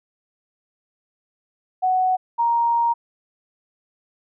sine tone pair in turn, 743 / 936.1 Hz, F#5 / A#5, +7 / +7 cents, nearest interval major third, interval 400 cents, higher second, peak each -16 dBFS, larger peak neither, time 1.82-2.17 / 2.38-2.94 s, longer second, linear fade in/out 20 ms, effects none

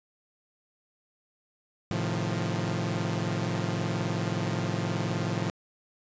sawtooth chord, F dominant seventh, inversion first, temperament equal with one note detuned, 110 / 133.64 / 155.56 / 174.61 Hz, A2 / C3 / Eb3 / F3, 0 / +37 / 0 / 0 cents, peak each -28 / -31 / -31 / -28 dBFS, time 1.91-5.5 s, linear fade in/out 0 ms, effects resampled to 16000 Hz

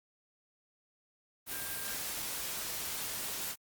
sine tone in noise, 1600 Hz, G6, 35 cents sharp, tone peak -46 dBFS, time 1.49-1.98 s, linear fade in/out 50 ms, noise white, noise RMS -38 dBFS, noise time 1.46-3.56 s, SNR -11 dB, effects Opus 32 kbps

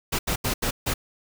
pink noise bursts at uneven times, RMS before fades -25 dBFS, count 5, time 0.12-0.19 / 0.27-0.36 / 0.44-0.54 / 0.62-0.71 / 0.86-0.94 s, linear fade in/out 10 ms, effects none

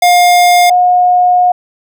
square / sine tone pair in turn, 709 / 720.6 Hz, F5 / F#5, +26 / -46 cents, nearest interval unison, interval 28 cents, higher second, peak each -5 dBFS, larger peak neither, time 0.02-0.7 / 0.7-1.52 s, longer second, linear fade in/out 5 ms, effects none

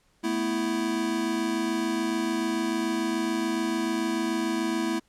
square chord, A suspended second, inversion none, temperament equal, 220 / 246.9 / 329.6 Hz, A3 / B3 / E4, 0 / 0 / 0 cents, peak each -32 / -33 / -28 dBFS, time 0.23-5 s, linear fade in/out 20 ms, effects pink hiss -66 dBFS RMS until 5.08 s + low-pass 10000 Hz 12 dB/octave

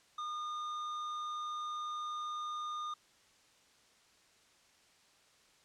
sine tone with hard clipping, 1218 Hz, D#6, 37 cents flat, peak -39 dBFS, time 0.18-2.94 s, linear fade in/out 5 ms, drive 8 dB, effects white hiss -66 dBFS RMS until 5.64 s + low-pass 7000 Hz 12 dB/octave

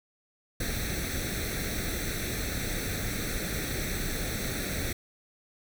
pink noise with comb filter, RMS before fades -32 dBFS, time 0.6-4.93 s, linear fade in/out 5 ms, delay 0.5 ms, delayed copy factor +0.8, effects none

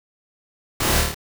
pink noise with echo, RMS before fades -22 dBFS, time 0.8-1.01 s, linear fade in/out 5 ms, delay 27 ms, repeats 5, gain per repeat -2 dB, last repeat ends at 1.145 s, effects none

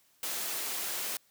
white high-pass noise, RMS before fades -35 dBFS, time 0.23-1.17 s, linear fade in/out 2 ms, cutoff 260 Hz, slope 12 dB/octave, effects white hiss -67 dBFS RMS until 1.3 s + high-pass 60 Hz 12 dB/octave

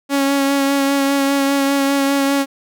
sawtooth tone with vibrato, 277.2 Hz, C#4, in tune, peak -10 dBFS, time 0.09-2.46 s, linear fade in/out 50 ms, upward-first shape sine, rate 5 Hz, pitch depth 18 cents each way, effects none

